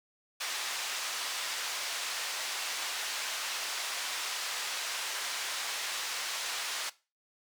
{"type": "band-pass noise", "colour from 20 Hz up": "white", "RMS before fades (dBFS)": -36, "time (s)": [0.4, 6.9], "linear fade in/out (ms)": 10, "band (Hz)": [770, 5700], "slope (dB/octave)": 12, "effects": ["noise-tail reverb RT60 0.3 s tail -19 dB re dry"]}